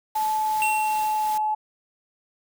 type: tone with pitch glide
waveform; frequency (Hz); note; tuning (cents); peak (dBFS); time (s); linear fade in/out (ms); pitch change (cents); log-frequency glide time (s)
sine; 865 to 857; A5 to A5; -30 to -46; -21; 0.15-1.55; 10; -16; 0.39-1.41
type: noise with tremolo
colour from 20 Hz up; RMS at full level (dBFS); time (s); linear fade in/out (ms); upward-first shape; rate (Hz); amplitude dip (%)
white; -37; 0.15-1.38; 5; sine; 2.7; 30
type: tone with exponential decay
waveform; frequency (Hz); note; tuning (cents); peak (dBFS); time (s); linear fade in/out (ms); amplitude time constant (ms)
square; 2724; F7; -44; -22; 0.62-1.54; 0; 200
effects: none